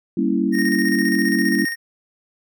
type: chord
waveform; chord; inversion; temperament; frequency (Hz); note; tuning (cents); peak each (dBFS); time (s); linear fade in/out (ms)
sine; G diminished seventh; none; equal; 196 / 233.1 / 277.2 / 329.6; G3 / Bb3 / Db4 / Fb4; 0 / 0 / 0 / 0; -22; 0.17-1.65; 5
type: tone with tremolo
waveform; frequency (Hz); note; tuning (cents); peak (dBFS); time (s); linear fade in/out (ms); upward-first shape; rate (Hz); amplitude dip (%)
square; 1854; A#6; -10; -20; 0.52-1.76; 50; square; 15; 45
effects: none